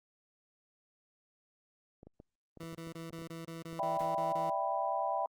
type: clicks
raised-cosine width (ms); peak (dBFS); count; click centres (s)
2; -38; 12; 2.031 / 2.07 / 2.201 / 2.573 / 2.633 / 2.729 / 2.872 / 3.105 / 3.189 / 3.219 / 3.73 / 4.011
type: tone bursts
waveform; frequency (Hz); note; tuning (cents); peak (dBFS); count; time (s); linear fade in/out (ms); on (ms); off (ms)
20% pulse; 164.81; E3; 0; -37; 11; 2.6-4.5; 5; 150; 25
type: chord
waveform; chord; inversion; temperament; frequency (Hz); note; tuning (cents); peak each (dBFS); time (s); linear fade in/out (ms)
sine; E minor seventh; third; equal with one note detuned; 589.4 / 659.3 / 784 / 987.8; D5 / E5 / G5 / B5; +6 / 0 / 0 / 0; -39 / -36 / -35 / -36; 3.79-5.26; 2
type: noise with exponential decay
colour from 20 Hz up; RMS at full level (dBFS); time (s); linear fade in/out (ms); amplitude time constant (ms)
pink; -48; 3.99-4.21; 5; 46
effects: Opus 48 kbps